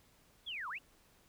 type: linear two-way sweep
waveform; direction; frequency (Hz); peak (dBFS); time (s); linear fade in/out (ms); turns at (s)
sine; down then up; 3520 to 932.3 to 2936; -39; 0.46-0.79; 20; 0.69
effects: pink hiss -67 dBFS RMS until 1.28 s